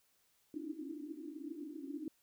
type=band-pass noise; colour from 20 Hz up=pink; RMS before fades=-45 dBFS; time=0.54-2.08 s; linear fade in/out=2 ms; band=280 to 330 Hz; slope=96 dB/octave; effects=white hiss -74 dBFS RMS until 2.22 s